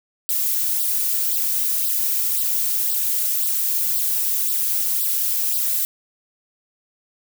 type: noise with flanger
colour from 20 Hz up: violet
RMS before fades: -21 dBFS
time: 0.29-5.85 s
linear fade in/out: 0 ms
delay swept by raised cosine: 0.22 to 3.22 ms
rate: 1.9 Hz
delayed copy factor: +0.75
effects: none